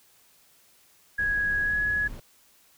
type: tone with pitch glide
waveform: sine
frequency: 1661.2 to 1684.4 Hz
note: G#6 to G#6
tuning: 0 to +24 cents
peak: -23 dBFS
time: 1.18-2.08 s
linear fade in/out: 10 ms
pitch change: +24 cents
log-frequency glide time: 1.61-1.79 s
type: noise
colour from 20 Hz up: brown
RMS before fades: -38 dBFS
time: 1.19-2.2 s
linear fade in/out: 5 ms
effects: white hiss -60 dBFS RMS until 2.77 s